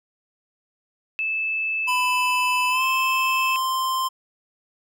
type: tone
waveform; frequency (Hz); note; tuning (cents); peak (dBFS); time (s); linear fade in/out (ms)
sine; 2623; E7; -9; -22; 1.19-3.56; 0
type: tone with pitch glide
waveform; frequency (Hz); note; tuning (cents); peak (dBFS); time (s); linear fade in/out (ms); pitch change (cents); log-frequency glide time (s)
square; 1000 to 1044.9; B5 to C6; +21 to -3; -22; 1.87-4.09; 20; +76; 2.7-2.83
effects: none